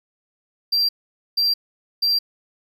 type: tone bursts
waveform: triangle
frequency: 4722 Hz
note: D8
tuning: 9 cents sharp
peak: -15 dBFS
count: 3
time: 0.72-2.19 s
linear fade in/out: 10 ms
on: 170 ms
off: 480 ms
effects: 9-bit